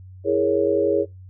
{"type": "chord", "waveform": "sine", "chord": "A# half-diminished seventh", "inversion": "second", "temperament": "equal", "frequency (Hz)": [329.6, 415.3, 466.2, 554.4], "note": ["E4", "G#4", "A#4", "C#5"], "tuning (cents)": [0, 0, 0, 0], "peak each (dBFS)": [-24, -20, -24, -22], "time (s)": [0.24, 1.06], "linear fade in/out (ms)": 50, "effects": ["noise-tail reverb RT60 0.2 s tail -23 dB re dry", "added 93 Hz sine -39 dBFS peak until 1.29 s"]}